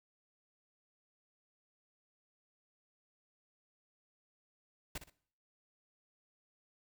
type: noise with echo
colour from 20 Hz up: pink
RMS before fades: -41 dBFS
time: 4.95-4.98 s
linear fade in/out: 5 ms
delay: 60 ms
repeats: 2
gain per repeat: -10 dB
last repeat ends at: 5.1 s
effects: noise-tail reverb RT60 0.6 s tail -22 dB re dry